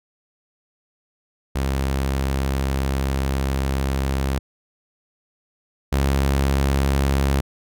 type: tone pair in turn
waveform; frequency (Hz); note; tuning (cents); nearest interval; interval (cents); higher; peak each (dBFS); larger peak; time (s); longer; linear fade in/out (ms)
sawtooth; 67.4 / 68.5; C#2 / C#2; -48 / -20; unison; 28; second; -16 / -13; second; 1.55-4.39 / 5.92-7.41; first; 10
effects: none